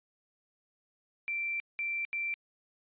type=tone bursts at uneven times; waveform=sine; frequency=2349 Hz; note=D7; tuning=in tune; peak=-31 dBFS; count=3; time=1.28-1.6 / 1.79-2.05 / 2.13-2.34 s; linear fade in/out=0 ms; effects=resampled to 8000 Hz